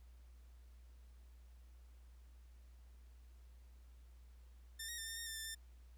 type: tone with pitch steps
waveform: 10% pulse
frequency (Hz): 1794 / 1876 / 1795 / 1812 / 1843 / 1787 / 1776 / 1791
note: A6 / A#6 / A6 / A#6 / A#6 / A6 / A6 / A6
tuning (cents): +33 / +11 / +34 / -50 / -20 / +26 / +16 / +30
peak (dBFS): -35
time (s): 4.79-5.55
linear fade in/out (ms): 10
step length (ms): 95
effects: added 60 Hz sine -57 dBFS peak until 5.97 s + pink hiss -75 dBFS RMS until 5.97 s